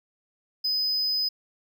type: tone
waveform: triangle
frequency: 5020 Hz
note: D#8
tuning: 15 cents sharp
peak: -22 dBFS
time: 0.64-1.29 s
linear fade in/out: 10 ms
effects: none